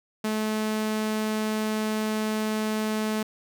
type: tone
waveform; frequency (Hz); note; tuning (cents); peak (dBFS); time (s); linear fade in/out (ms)
sawtooth; 216.1; A3; -31; -21; 0.24-3.23; 5
effects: none